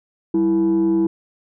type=tone pair together; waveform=sine; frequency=193.79 / 329.6 Hz; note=G3 / E4; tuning=-20 / 0 cents; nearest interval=major sixth; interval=920 cents; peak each=-20 / -13 dBFS; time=0.34-1.07 s; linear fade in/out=5 ms; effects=tanh soft clip ceiling -12 dBFS

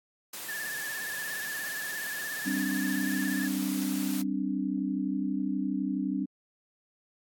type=high-pass noise; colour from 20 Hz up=white; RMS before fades=-39 dBFS; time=0.33-4.22 s; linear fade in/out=5 ms; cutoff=120 Hz; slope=24 dB/octave
type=tone with vibrato; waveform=sine; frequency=1733 Hz; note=A6; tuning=27 cents flat; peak=-34 dBFS; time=0.48-3.48 s; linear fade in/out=10 ms; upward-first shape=sine; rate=17 Hz; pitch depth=67 cents each way
type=chord; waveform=sine; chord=G suspended fourth; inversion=none; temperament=equal with one note detuned; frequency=194.53 / 261.6 / 293.7 Hz; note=G3 / C4 / D4; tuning=-13 / 0 / 0 cents; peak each=-32 dBFS; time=2.45-6.26 s; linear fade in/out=20 ms
effects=AAC 64 kbps

